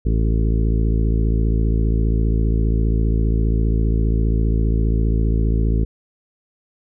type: harmonic tone with a mistuned harmonic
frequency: 55 Hz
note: A1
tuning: in tune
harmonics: 1 / 2 / 3 / 4 / 5 / 6 / 7 / 8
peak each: -16 / -22 / -26 / -28 / -30 / -32 / -33 / -34 dBFS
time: 0.05-5.85 s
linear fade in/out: 10 ms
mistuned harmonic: 8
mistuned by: +25 cents
effects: none